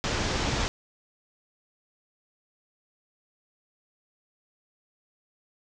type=low-pass noise; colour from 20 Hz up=pink; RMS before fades=-28 dBFS; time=0.04-0.68 s; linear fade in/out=0 ms; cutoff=6900 Hz; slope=48 dB/octave; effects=none